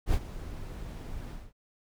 brown noise with ADSR envelope, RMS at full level -24 dBFS, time 0.06-1.53 s, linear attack 76 ms, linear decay 52 ms, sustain -15 dB, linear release 220 ms, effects none

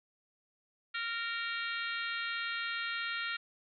harmonic tone, 463.1 Hz, A#4, 11 cents flat, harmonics 3 / 4 / 5 / 6 / 7 / 8 / 9, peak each -38 / -40 / -42 / -44 / -45 / -46 / -47 dBFS, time 0.94-3.37 s, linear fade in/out 10 ms, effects none

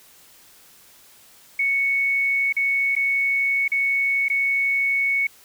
sine tone with dropouts, 2217 Hz, C#7, in tune, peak -18 dBFS, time 1.59-5.27 s, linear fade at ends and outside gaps 5 ms, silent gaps 2.526-2.565 / 2.953-2.963 / 3.68-3.717 / 4.284-4.299 s, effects white hiss -51 dBFS RMS until 5.44 s

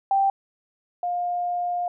sine tone pair in turn, 784 / 707.6 Hz, G5 / F5, 0 / +23 cents, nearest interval major second, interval 177 cents, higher first, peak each -17 / -23 dBFS, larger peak first, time 0.11-0.3 / 1.03-1.88 s, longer second, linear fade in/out 2 ms, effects none

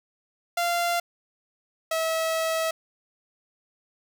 sawtooth tone pair in turn, 692 / 647.2 Hz, F5 / E5, -16 / -32 cents, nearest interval minor second, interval 116 cents, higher first, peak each -19 / -20 dBFS, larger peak first, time 0.57-1 / 1.91-2.71 s, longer second, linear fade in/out 5 ms, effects none

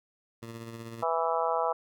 15% pulse tone with tremolo, 115 Hz, A#2, 23 cents flat, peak -32 dBFS, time 0.42-1.04 s, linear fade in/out 10 ms, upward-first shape sine, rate 16 Hz, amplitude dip 40%
harmonic tone, 164.81 Hz, E3, in tune, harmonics 3 / 4 / 5 / 6 / 7 / 8, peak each -32 / -31 / -32 / -32 / -35 / -35 dBFS, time 1.02-1.73 s, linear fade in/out 10 ms
effects none

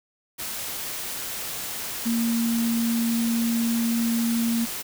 sine tone in noise, 231.4 Hz, A#3, 13 cents flat, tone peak -21 dBFS, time 2.05-4.66 s, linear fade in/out 20 ms, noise white, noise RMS -32 dBFS, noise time 0.38-4.83 s, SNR +8 dB, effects none

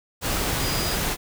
sine tone in noise, 4900 Hz, D#8, 27 cents flat, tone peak -31 dBFS, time 0.6-0.98 s, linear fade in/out 50 ms, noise pink, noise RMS -25 dBFS, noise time 0.21-1.17 s, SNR -9 dB, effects none

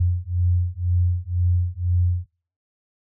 sine beating tone pair, 87.7 / 89.7 Hz, F2 / F2, +8 / +47 cents, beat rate 2 Hz, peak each -21 dBFS, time 0-2.26 s, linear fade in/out 10 ms, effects noise-tail reverb RT60 0.5 s tail -25 dB re dry

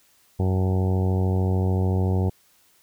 harmonic tone with a mistuned harmonic, 93.5 Hz, F#2, 19 cents sharp, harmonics 1 / 2 / 3 / 4 / 5 / 6 / 7 / 8 / 9 / 10, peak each -20 / -27 / -34 / -31 / -34 / -41 / -40 / -38 / -42 / -45 dBFS, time 0.39-2.3 s, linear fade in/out 10 ms, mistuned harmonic 10, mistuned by -62 cents, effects white hiss -60 dBFS RMS until 2.82 s

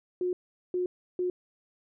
sine tone bursts at uneven times, 361.1 Hz, F#4, 42 cents flat, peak -26 dBFS, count 3, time 0.21-0.33 / 0.74-0.86 / 1.19-1.3 s, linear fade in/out 2 ms, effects none

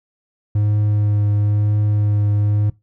triangle tone with vibrato, 104.1 Hz, G#2, 5 cents sharp, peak -12 dBFS, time 0.55-2.7 s, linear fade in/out 5 ms, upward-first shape triangle, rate 1 Hz, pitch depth 15 cents each way, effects noise-tail reverb RT60 0.2 s tail -20 dB re dry

